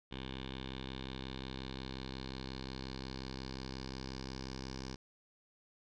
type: tone with low-pass filter sweep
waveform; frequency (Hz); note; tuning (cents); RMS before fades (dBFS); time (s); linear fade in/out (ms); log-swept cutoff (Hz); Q
10% pulse; 65.6; C2; +5; -44; 0.11-4.96; 10; 3400 to 5300; 4.9
effects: none